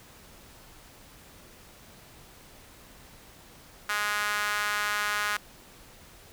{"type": "tone with high-pass filter", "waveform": "sawtooth", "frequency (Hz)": 207.7, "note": "G#3", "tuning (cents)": 0, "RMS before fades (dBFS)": -29, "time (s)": [3.89, 5.37], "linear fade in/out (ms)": 5, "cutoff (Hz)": 1400, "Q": 2.5, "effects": ["pink hiss -52 dBFS RMS until 6.32 s"]}